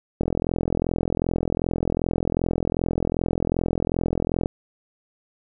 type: click train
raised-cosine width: 2 ms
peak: -9 dBFS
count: 182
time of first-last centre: 0.21-4.459 s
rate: 42.6 Hz
effects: none